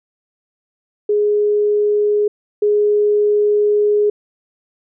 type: tone pair in turn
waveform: sine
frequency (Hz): 416.4 / 416.4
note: G#4 / G#4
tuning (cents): +5 / +5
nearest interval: unison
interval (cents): 0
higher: neither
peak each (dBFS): -12 / -11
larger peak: second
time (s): 1.09-2.28 / 2.62-4.1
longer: second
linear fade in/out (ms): 5
effects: none